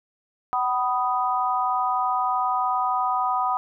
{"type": "chord", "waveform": "sine", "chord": "B major", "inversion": "second", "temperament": "equal with one note detuned", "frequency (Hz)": [755.1, 987.8, 1244.5], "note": ["F#5", "B5", "D#6"], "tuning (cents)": [35, 0, 0], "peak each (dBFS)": -25, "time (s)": [0.53, 3.57], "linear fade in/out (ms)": 0, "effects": []}